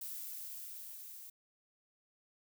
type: noise with level ramp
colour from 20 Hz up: violet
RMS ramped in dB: -43 to -51 dBFS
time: 0.01-1.3 s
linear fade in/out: 5 ms
effects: none